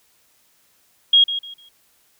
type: tone with echo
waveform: sine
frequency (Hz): 3275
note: G#7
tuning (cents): -25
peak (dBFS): -9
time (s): 1.13-1.24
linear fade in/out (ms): 5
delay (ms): 150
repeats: 3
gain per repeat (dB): -12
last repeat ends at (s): 1.69
effects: white hiss -60 dBFS RMS until 2.19 s